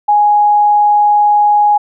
sine tone, 831 Hz, G#5, 1 cent sharp, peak -6 dBFS, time 0.08-1.78 s, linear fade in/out 10 ms, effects none

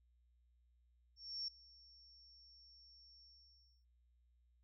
sine tone with ADSR envelope, 5470 Hz, F8, 37 cents flat, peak -39 dBFS, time 1.16-3.85 s, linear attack 320 ms, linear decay 4 ms, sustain -22 dB, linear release 620 ms, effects added 60 Hz sine -70 dBFS peak until 4.63 s

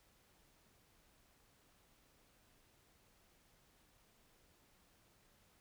silence, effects pink hiss -71 dBFS RMS until 5.6 s

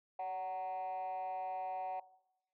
sine tone with frequency modulation, 746 Hz, F#5, 14 cents sharp, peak -35 dBFS, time 0.19-2 s, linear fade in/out 5 ms, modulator 180 Hz, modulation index 0.62, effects noise-tail reverb RT60 0.8 s tail -20 dB re dry + tanh soft clip ceiling -36 dBFS

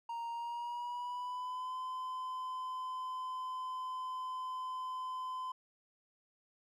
triangle tone with pitch glide, 932.3 to 1022.6 Hz, A#5 to C6, 0 to -40 cents, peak -36 dBFS, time 0.09-5.52 s, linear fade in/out 5 ms, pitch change +160 cents, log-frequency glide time 0.3-1.76 s, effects none

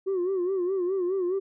sine tone with vibrato, 370 Hz, F#4, in tune, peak -22 dBFS, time 0.06-1.4 s, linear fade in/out 20 ms, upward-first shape sine, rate 4.8 Hz, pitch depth 100 cents each way, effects tanh soft clip ceiling -22 dBFS

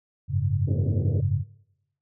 sine chord, F# suspended second, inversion none, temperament equal, 92.5 / 103.83 / 138.59 Hz, F#2 / G#2 / C#3, 0 / 0 / 0 cents, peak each -26 dBFS, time 0.28-1.44 s, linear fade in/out 50 ms
pink band-pass noise, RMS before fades -32 dBFS, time 0.67-1.21 s, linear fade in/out 10 ms, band 100 to 530 Hz, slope 48 dB/octave
effects noise-tail reverb RT60 0.9 s tail -23 dB re dry

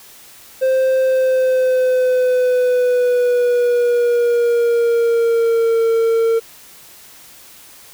triangle tone with pitch glide, 523.3 to 455.6 Hz, C5 to A#4, 0 to -40 cents, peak -10 dBFS, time 0.61-6.4 s, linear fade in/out 20 ms, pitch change -240 cents, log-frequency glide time 0.99-5.83 s, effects white hiss -42 dBFS RMS until 7.93 s

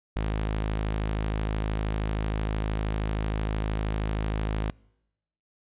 sawtooth tone, 53 Hz, G#1, 36 cents sharp, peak -22 dBFS, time 0.16-4.7 s, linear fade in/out 0 ms, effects noise-tail reverb RT60 0.9 s tail -26 dB re dry + resampled to 8000 Hz

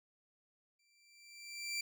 20% pulse tone with exponential growth, 2349 Hz, D7, in tune, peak -30 dBFS, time 0.79-1.81 s, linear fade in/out 5 ms, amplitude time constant 220 ms, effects none

